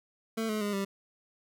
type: tone with pitch steps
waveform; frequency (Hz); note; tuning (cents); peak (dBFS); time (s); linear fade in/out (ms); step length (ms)
25% pulse; 223.8 / 214.4 / 205.5 / 196.87; A3 / A3 / G#3 / G3; +30 / -45 / -18 / +8; -26; 0.37-0.85; 10; 120
effects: none